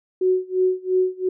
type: tone with tremolo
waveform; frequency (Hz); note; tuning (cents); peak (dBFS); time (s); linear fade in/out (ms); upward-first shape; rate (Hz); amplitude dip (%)
sine; 370.5; F#4; +2; -14; 0.21-1.29; 5; sine; 2.9; 95
effects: none